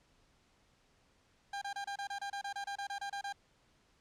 30% pulse tone bursts, 801 Hz, G5, 37 cents sharp, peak -35 dBFS, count 16, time 1.53-3.326 s, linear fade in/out 5 ms, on 86 ms, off 28 ms, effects pink hiss -70 dBFS RMS until 4 s + low-pass 7000 Hz 12 dB/octave

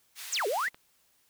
pink high-pass noise, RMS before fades -42 dBFS, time 0.15-0.7 s, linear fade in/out 50 ms, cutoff 2100 Hz, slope 12 dB/octave
sine exponential two-way sweep, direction down then up, 9150 to 382.4 to 2150 Hz, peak -27 dBFS, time 0.32-0.69 s, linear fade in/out 10 ms, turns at 0.47 s
clicks, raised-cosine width 0.3 ms, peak -32 dBFS, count 2, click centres 0.682 / 0.745 s
effects white hiss -68 dBFS RMS until 1.29 s

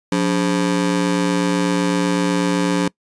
35% pulse ring-modulated tone, 233.1 Hz, A#3, in tune, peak -11 dBFS, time 0.12-2.88 s, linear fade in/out 2 ms, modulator 54 Hz, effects noise-tail reverb RT60 0.1 s tail -24 dB re dry + resampled to 22050 Hz

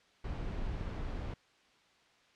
brown noise, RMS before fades -38 dBFS, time 0.24-1.34 s, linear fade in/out 5 ms, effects white hiss -66 dBFS RMS until 2.35 s + low-pass 4000 Hz 12 dB/octave

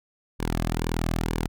sawtooth tone with flanger, 40.79 Hz, E1, 17 cents flat, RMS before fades -27 dBFS, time 0.39-1.48 s, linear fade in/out 20 ms, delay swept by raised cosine 1.5 to 2.15 ms, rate 2.1 Hz, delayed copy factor -0.6, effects none

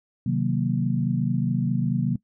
sine chord, C half-diminished seventh, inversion none, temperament equal, 130.81 / 155.56 / 185 / 233.1 Hz, C3 / Eb3 / Gb3 / Bb3, 0 / 0 / 0 / 0 cents, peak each -25 / -28 / -26 / -27 dBFS, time 0.26-2.16 s, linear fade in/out 5 ms, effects noise-tail reverb RT60 0.1 s tail -21 dB re dry

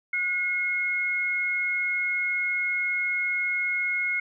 sine tone pair together, 1452.6 / 2162 Hz, F#6 / C#7, -32 / -44 cents, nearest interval perfect fifth, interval 688 cents, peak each -33 / -24 dBFS, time 0.13-4.2 s, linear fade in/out 5 ms, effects none

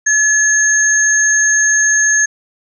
sine tone pair together, 1709 / 6445 Hz, G#6 / G8, +49 / +47 cents, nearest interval octave + major seventh, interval 2298 cents, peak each -12 dBFS, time 0.06-2.26 s, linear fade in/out 10 ms, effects none

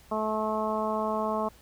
harmonic tone, 216.5 Hz, A3, 28 cents flat, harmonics 1 / 2 / 3 / 4 / 5 / 6, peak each -33 / -34 / -31 / -34 / -32 / -42 dBFS, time 0.11-1.49 s, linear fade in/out 10 ms, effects added 60 Hz sine -57 dBFS peak until 1.61 s + pink hiss -57 dBFS RMS until 1.61 s

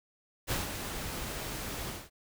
pink noise with ADSR envelope, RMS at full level -31 dBFS, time 0.47-2.1 s, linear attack 39 ms, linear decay 160 ms, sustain -7 dB, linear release 220 ms, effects none

